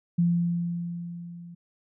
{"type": "tone with level ramp", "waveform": "sine", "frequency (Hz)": 172.1, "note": "F3", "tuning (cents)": -25, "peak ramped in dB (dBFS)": [-18, -41], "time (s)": [0.18, 1.55], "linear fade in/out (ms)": 10, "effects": []}